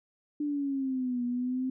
sine exponential two-way sweep, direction down then up, 297.6 to 241.8 to 260.9 Hz, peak -28 dBFS, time 0.4-1.7 s, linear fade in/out 5 ms, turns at 1.24 s, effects none

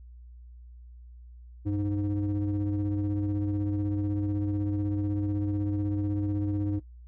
triangle ring-modulated tone, 105 Hz, G#2, 19 cents sharp, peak -21 dBFS, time 1.65-6.8 s, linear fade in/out 20 ms, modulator 202 Hz, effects noise-tail reverb RT60 0.1 s tail -18 dB re dry + added 60 Hz sine -45 dBFS peak until 7.07 s

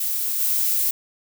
violet noise with level steps, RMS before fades -24 / -21 dBFS, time 0-0.91 s, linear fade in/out 5 ms, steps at 0.4 s, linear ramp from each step 10 ms, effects none

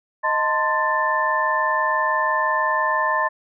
sine tone cluster, 623 / 895 / 1041 / 1770 Hz, D#5 / A5 / C6 / A6, +2 / +29 / -9 / +10 cents, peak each -26 / -25 / -21 / -23 dBFS, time 0.23-3.29 s, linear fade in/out 20 ms, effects none

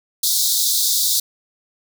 pink high-pass noise, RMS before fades -18 dBFS, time 0.23-1.2 s, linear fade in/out 5 ms, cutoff 3600 Hz, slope 96 dB/octave, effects none

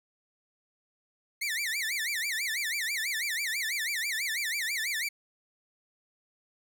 sawtooth tone with vibrato, 2029 Hz, B6, 46 cents sharp, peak -26 dBFS, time 1.41-5.09 s, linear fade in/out 10 ms, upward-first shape sine, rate 6.1 Hz, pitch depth 270 cents each way, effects none

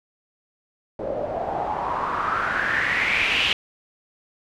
white noise with low-pass filter sweep, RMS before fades -24 dBFS, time 0.99-3.53 s, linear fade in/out 2 ms, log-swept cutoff 520 to 3000 Hz, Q 5.8, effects none

